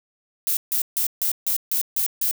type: noise bursts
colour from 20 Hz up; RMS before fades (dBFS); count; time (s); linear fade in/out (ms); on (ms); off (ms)
violet; -22; 8; 0.47-2.312; 0; 99; 150
effects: none